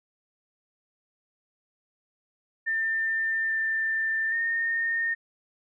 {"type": "tone with pitch steps", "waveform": "sine", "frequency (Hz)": [1796, 1786, 1833], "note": ["A6", "A6", "A#6"], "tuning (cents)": [35, 25, -30], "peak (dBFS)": -24, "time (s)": [2.66, 5.15], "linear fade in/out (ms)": 20, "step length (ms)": 830, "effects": []}